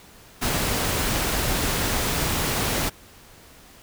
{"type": "noise", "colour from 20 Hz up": "pink", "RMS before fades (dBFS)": -24, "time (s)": [0.41, 2.9], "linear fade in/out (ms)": 20, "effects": ["pink hiss -49 dBFS RMS until 3.82 s"]}